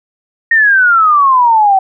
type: exponential sweep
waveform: sine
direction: down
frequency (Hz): 1864.7 to 754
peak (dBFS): -5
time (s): 0.51-1.79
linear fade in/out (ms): 5
effects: none